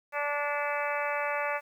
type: harmonic tone with a mistuned harmonic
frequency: 290.8 Hz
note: D4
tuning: 17 cents flat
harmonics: 2 / 3 / 4 / 5 / 6 / 7 / 8 / 9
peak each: -33 / -35 / -36 / -37 / -38 / -38 / -39 / -40 dBFS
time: 0.12-1.61 s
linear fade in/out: 50 ms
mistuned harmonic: 8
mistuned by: -26 cents
effects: 10-bit